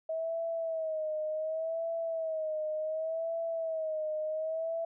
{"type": "tone with vibrato", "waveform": "sine", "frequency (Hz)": 640, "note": "D#5", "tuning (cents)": 49, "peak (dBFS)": -31, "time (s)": [0.09, 4.85], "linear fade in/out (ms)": 5, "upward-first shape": "sine", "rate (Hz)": 0.68, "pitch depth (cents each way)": 63, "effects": []}